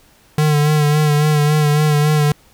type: tone with vibrato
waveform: square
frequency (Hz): 150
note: D3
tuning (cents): +37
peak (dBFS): -12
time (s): 0.38-2.32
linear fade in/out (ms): 2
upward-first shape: sine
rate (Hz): 3.6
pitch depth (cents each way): 36
effects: pink hiss -51 dBFS RMS until 2.53 s